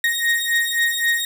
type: beating tone pair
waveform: 35% pulse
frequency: 1864.7 / 1868.5 Hz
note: A#6 / A#6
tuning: 0 / +4 cents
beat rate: 3.8 Hz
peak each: -19 dBFS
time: 0.04-1.25 s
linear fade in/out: 2 ms
effects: none